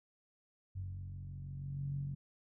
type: tone with low-pass filter sweep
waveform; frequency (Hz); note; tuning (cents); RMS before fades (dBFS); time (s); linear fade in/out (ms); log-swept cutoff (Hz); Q
10% pulse; 46.25; F#1; 0; -42; 0.75-2.15; 10; 99 to 150; 9.1
effects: none